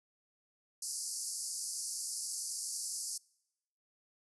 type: band-pass noise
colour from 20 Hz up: white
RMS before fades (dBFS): -40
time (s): 0.82-3.18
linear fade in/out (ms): 5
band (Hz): 4600 to 11000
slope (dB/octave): 96
effects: noise-tail reverb RT60 0.9 s tail -26 dB re dry